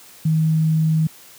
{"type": "tone", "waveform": "sine", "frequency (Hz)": 158.4, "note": "D#3", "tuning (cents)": 31, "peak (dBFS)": -14, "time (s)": [0.25, 1.07], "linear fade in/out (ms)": 5, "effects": ["white hiss -45 dBFS RMS until 1.38 s", "high-pass 80 Hz 12 dB/octave"]}